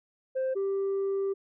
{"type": "tone pair in turn", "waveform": "sine", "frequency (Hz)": [523.3, 392], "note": ["C5", "G4"], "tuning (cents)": [0, 0], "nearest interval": "perfect fourth", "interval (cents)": 500, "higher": "first", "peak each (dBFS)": -24, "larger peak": "neither", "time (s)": [[0.35, 0.55], [0.55, 1.34]], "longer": "second", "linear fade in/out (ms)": 20, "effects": ["tanh soft clip ceiling -25 dBFS"]}